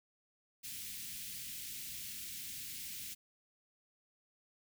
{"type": "band-stop noise", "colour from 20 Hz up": "white", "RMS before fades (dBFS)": -45, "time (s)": [0.63, 3.15], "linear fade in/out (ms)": 20, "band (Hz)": [260, 2100], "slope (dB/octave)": 24, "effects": []}